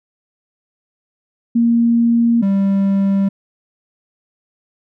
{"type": "tone pair in turn", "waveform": ["sine", "triangle"], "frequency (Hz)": [233.6, 196.43], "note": ["A#3", "G3"], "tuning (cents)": [4, 4], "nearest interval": "minor third", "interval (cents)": 300, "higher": "first", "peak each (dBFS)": -10, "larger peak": "neither", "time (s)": [[1.55, 2.42], [2.42, 3.29]], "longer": "neither", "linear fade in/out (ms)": 10, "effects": []}